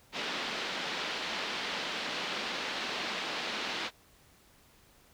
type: band-pass noise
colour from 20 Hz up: white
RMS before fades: -36 dBFS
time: 0.12-3.91 s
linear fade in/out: 50 ms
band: 180 to 4100 Hz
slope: 24 dB/octave
effects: pink hiss -62 dBFS RMS until 5.13 s